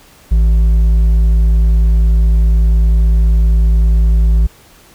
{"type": "tone with hard clipping", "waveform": "sine", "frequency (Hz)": 55, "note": "A1", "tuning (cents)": 0, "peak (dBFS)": -8, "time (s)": [0.31, 4.47], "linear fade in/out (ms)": 10, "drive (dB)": 4, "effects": ["pink hiss -44 dBFS RMS until 4.94 s"]}